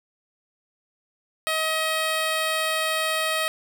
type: tone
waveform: 10% pulse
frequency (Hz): 634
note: D#5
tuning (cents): +32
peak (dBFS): -14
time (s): 1.47-3.48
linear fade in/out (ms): 0
effects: none